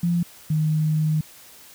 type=tone pair in turn; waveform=sine; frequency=172.5 / 155.04 Hz; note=F3 / D#3; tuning=-21 / -6 cents; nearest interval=major second; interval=185 cents; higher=first; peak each=-18 dBFS; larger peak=neither; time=0.03-0.23 / 0.5-1.21 s; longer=second; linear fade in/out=5 ms; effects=white hiss -47 dBFS RMS until 1.74 s